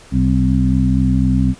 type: harmonic tone with a mistuned harmonic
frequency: 63.8 Hz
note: C2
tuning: 43 cents flat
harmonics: 1 / 2 / 3 / 4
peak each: -17 / -17 / -17 / -17 dBFS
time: 0.11-1.55 s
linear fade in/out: 50 ms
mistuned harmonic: 4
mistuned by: +31 cents
effects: pink hiss -43 dBFS RMS until 1.59 s + resampled to 22050 Hz